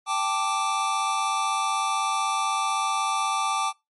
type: chord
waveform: square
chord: G suspended second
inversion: none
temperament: equal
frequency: 784 / 880 / 1174.7 Hz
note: G5 / A5 / D6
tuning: 0 / 0 / 0 cents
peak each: -30 / -30 / -26 dBFS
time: 0.06-3.73 s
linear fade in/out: 50 ms
effects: noise-tail reverb RT60 0.2 s tail -21 dB re dry + MP3 48 kbps